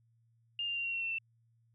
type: tone with pitch steps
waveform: sine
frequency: 2814 / 2791 / 2769 / 2747 / 2724 / 2702 / 2681 Hz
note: F7 / F7 / F7 / F7 / F7 / E7 / E7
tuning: +12 / -2 / -15 / -29 / -44 / +42 / +29 cents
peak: -33 dBFS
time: 0.59-1.185 s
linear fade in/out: 2 ms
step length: 85 ms
effects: added 115 Hz sine -67 dBFS peak until 1.74 s